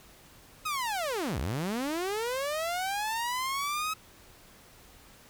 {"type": "linear two-way sweep", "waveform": "sawtooth", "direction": "down then up", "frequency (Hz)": [1286, 55, 1286], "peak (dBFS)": -26, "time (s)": [0.65, 3.94], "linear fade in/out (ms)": 10, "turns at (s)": 1.39, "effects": ["pink hiss -55 dBFS RMS until 5.29 s"]}